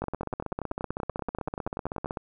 two click trains, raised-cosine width 1 ms, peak -18 / -17 dBFS, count 22 / 35, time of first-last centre 0.04-2.059 / 0.02-2.172 s, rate 10.4 / 15.8 Hz, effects none

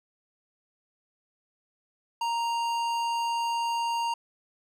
sine tone with tanh clipping, 932 Hz, A#5, 1 cent flat, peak -28 dBFS, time 2.21-4.14 s, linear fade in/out 5 ms, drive 16 dB, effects none

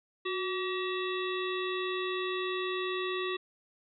harmonic tone with a mistuned harmonic, 381.6 Hz, G4, 47 cents flat, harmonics 1 / 3 / 5 / 7 / 9 / 10, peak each -33 / -38 / -40 / -41 / -43 / -43 dBFS, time 0.25-3.37 s, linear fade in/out 10 ms, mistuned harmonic 1, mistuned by -65 cents, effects none

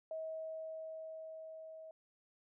sine tone with level ramp, 639 Hz, D#5, 46 cents sharp, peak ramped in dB -39 to -49 dBFS, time 0.11-1.91 s, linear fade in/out 2 ms, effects none

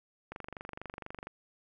click train, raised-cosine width 0.5 ms, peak -26 dBFS, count 24, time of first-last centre 0.32-1.27 s, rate 24.2 Hz, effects none

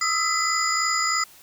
sine tone cluster, 1256 / 1319 / 2012 / 4961 / 7130 Hz, D#6 / E6 / B6 / D#8 / A8, +16 / +1 / +32 / -6 / +22 cents, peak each -27 dBFS, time 0.01-1.24 s, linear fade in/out 5 ms, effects white hiss -50 dBFS RMS until 1.42 s

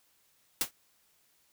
white noise with exponential decay, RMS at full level -24 dBFS, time 0.61-0.71 s, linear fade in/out 2 ms, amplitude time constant 21 ms, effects white hiss -69 dBFS RMS until 1.52 s

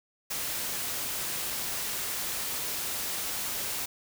white noise, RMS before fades -33 dBFS, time 0.3-3.86 s, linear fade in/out 10 ms, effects none

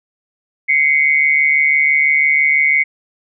sine tone pair together, 2071 / 2217 Hz, C7 / C#7, -18 / 0 cents, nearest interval minor second, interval 118 cents, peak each -13 dBFS, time 0.68-2.84 s, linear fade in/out 20 ms, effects none

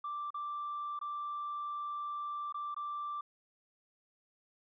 sine tone with dropouts, 1174.7 Hz, D6, in tune, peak -35 dBFS, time 0.04-3.21 s, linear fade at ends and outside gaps 5 ms, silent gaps 0.305-0.343 / 0.991-1.013 / 2.525-2.543 / 2.745-2.764 s, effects tanh soft clip ceiling -33 dBFS

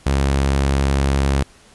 sawtooth tone, 68.6 Hz, C#2, 17 cents flat, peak -11 dBFS, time 0.06-1.43 s, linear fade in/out 5 ms, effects pink hiss -49 dBFS RMS until 1.74 s + resampled to 24000 Hz

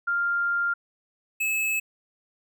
sine / square tone pair in turn, 1396.9 / 2595 Hz, F6 / E7, 0 / -28 cents, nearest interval major seventh, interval 1072 cents, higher second, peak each -22 / -24 dBFS, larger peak first, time 0.07-0.74 / 1.4-1.8 s, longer first, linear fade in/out 10 ms, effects none

